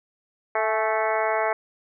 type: harmonic tone with a mistuned harmonic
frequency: 219.6 Hz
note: A3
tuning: 3 cents flat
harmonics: 2 / 3 / 4 / 5 / 6 / 7 / 8 / 9 / 10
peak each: -29 / -25 / -27 / -31 / -32 / -34 / -35 / -33 / -34 dBFS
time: 0.55-1.53 s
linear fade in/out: 2 ms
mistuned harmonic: 4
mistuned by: -33 cents
effects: none